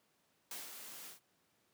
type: noise with ADSR envelope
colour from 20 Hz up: white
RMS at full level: -44 dBFS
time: 0.51-1.2 s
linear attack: 3 ms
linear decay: 170 ms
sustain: -6 dB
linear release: 120 ms
effects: pink hiss -75 dBFS RMS until 1.73 s + high-pass 150 Hz 12 dB/octave